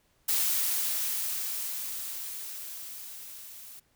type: noise with level ramp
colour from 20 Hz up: blue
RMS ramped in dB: -26 to -47 dBFS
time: 0.28-3.8 s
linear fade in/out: 10 ms
effects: pink hiss -69 dBFS RMS until 3.95 s